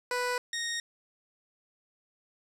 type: tone pair in turn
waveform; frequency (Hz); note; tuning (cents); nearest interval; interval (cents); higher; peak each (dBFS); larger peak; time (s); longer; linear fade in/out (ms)
15% pulse; 493.9 / 1862.6; B4 / A#6; 0 / -2; octave + major seventh; 2298; second; -22 / -25; first; 0.11-0.38 / 0.53-0.8; neither; 2
effects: low-pass 10000 Hz 12 dB/octave + 10-bit